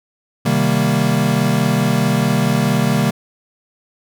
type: chord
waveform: square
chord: C minor seventh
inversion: none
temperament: equal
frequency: 130.81 / 155.56 / 196 / 233.1 Hz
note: C3 / Eb3 / G3 / Bb3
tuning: 0 / 0 / 0 / 0 cents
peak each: -20 dBFS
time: 0.45-3.11 s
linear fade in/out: 10 ms
effects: none